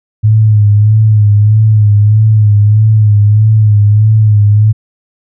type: tone with vibrato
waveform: sine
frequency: 106.3 Hz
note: G#2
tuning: 41 cents sharp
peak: -3 dBFS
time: 0.23-4.73 s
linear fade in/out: 20 ms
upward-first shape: sine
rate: 1.6 Hz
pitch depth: 50 cents each way
effects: none